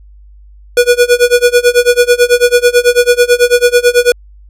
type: tone with tremolo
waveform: square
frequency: 486.1 Hz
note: B4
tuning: 28 cents flat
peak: -3 dBFS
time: 0.77-4.12 s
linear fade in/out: 2 ms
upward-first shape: sine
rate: 9.1 Hz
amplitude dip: 95%
effects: added 50 Hz sine -35 dBFS peak until 4.49 s + resampled to 32000 Hz